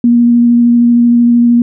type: tone with vibrato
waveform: sine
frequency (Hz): 238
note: A#3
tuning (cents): +36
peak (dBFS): -4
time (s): 0.04-1.62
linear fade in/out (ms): 2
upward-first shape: square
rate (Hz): 13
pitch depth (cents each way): 9
effects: none